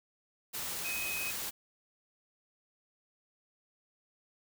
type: tone in noise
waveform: sine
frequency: 2523 Hz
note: D#7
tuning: 23 cents sharp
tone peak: -36 dBFS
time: 0.84-1.32 s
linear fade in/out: 20 ms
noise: white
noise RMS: -38 dBFS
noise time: 0.53-1.51 s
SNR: -1 dB
effects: none